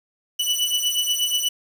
sawtooth beating tone pair, 2960 / 2968.3 Hz, F#7 / F#7, 0 / +5 cents, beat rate 8.3 Hz, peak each -20 dBFS, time 0.39-1.49 s, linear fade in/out 10 ms, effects 7-bit

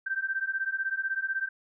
sine beating tone pair, 1555 / 1571 Hz, G6 / G6, -14 / +3 cents, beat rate 16 Hz, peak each -31 dBFS, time 0.06-1.49 s, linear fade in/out 10 ms, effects none

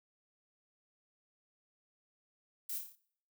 violet noise with echo, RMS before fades -40 dBFS, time 2.69-2.78 s, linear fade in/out 5 ms, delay 29 ms, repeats 6, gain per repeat -4 dB, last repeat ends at 2.954 s, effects noise-tail reverb RT60 0.6 s tail -21 dB re dry

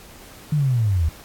sine linear sweep, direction down, 155.56 to 73.42 Hz, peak -16 dBFS, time 0.52-1.09 s, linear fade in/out 5 ms, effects pink hiss -44 dBFS RMS until 1.24 s + AAC 64 kbps

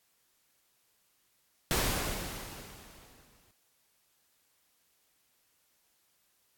pink noise with exponential decay, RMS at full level -27 dBFS, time 1.71-3.51 s, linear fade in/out 0 ms, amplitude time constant 390 ms, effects white hiss -72 dBFS RMS until 6.57 s + AAC 64 kbps

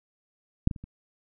clicks, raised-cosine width 5 ms, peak -7 / -18 / -29 / -28 dBFS, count 4, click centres 0.674 / 0.712 / 0.762 / 0.84 s, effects none

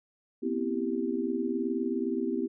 sine chord, C major seventh, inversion third, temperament equal with one note detuned, 242.3 / 261.6 / 329.6 / 392 Hz, B3 / C4 / E4 / G4, -33 / 0 / 0 / 0 cents, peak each -33 dBFS, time 0.42-2.48 s, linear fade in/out 20 ms, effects none

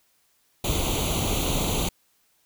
pink noise with comb filter, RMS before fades -25 dBFS, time 0.64-1.89 s, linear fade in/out 5 ms, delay 0.29 ms, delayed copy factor +0.85, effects white hiss -66 dBFS RMS until 2.45 s

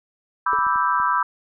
sine chord, E minor seventh, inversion second, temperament equal, 987.8 / 1174.7 / 1318.5 / 1568 Hz, B5 / D6 / E6 / G6, 0 / 0 / 0 / 0 cents, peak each -21 / -23 / -23 / -26 dBFS, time 0.46-1.23 s, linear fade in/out 5 ms
triangle tone with exponential decay, 434.5 Hz, A4, 22 cents flat, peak -25 dBFS, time 0.53-0.61 s, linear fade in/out 0 ms, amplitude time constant 16 ms
clicks, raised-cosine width 3 ms, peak -31 dBFS, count 5, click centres 0.533 / 0.588 / 0.667 / 0.759 / 1 s
effects none

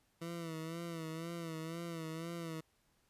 20% pulse tone with vibrato, 164.81 Hz, E3, in tune, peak -36 dBFS, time 0.21-2.61 s, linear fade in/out 10 ms, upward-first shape sine, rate 2 Hz, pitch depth 60 cents each way, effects pink hiss -75 dBFS RMS until 3.09 s + resampled to 32000 Hz

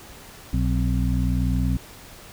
harmonic tone with a mistuned harmonic, 60.7 Hz, B1, 29 cents flat, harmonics 1 / 2 / 3 / 4, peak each -22 / -25 / -27 / -28 dBFS, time 0.53-1.77 s, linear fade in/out 5 ms, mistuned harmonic 4, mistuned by +110 cents, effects pink hiss -44 dBFS RMS until 2.32 s

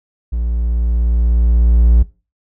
triangle tone with level ramp, 58.27 Hz, A#1, in tune, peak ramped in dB -14 to -4 dBFS, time 0.32-2.03 s, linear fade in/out 10 ms, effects noise-tail reverb RT60 0.3 s tail -19 dB re dry

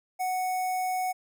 square tone with notch filter, 740 Hz, F#5, in tune, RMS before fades -29 dBFS, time 0.19-1.13 s, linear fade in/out 20 ms, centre 3800 Hz, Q 0.87, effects none

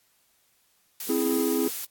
blue noise, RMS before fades -33 dBFS, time 1-1.85 s, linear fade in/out 2 ms
triangle chord, C augmented, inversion none, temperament equal with one note detuned, 261.6 / 329.6 / 417 Hz, C4 / E4 / G#4, 0 / 0 / +7 cents, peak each -25 dBFS, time 1.09-1.68 s, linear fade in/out 5 ms
effects white hiss -66 dBFS RMS until 1.9 s + AAC 64 kbps

